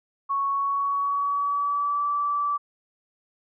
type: tone with pitch glide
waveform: sine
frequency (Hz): 1108.7 to 1159.1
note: C#6 to D6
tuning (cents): 0 to -23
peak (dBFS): -22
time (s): 0.29-2.58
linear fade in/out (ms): 20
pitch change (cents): +77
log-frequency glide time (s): 0.48-2.06
effects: none